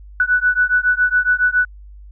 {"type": "beating tone pair", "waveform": "sine", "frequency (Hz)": [1480, 1487.2], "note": ["F#6", "F#6"], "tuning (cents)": [0, 8], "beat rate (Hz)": 7.2, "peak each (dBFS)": -16, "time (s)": [0.2, 1.65], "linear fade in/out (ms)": 2, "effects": ["added 50 Hz sine -36 dBFS peak until 2.11 s"]}